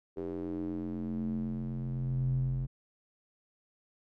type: tone with band-pass filter sweep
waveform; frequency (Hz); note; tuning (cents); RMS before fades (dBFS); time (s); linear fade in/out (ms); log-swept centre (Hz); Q
square; 44; F1; +14; -34; 0.16-2.67; 20; 390 to 110; 4.6
effects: none